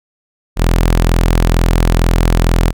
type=tone; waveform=sawtooth; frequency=42.19 Hz; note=E1; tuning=41 cents sharp; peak=-5 dBFS; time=0.56-2.73 s; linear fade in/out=50 ms; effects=none